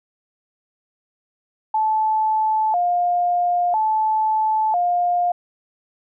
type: tone with vibrato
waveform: sine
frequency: 784 Hz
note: G5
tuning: in tune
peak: -16 dBFS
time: 1.74-5.32 s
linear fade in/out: 5 ms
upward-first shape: square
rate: 0.5 Hz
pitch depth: 180 cents each way
effects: none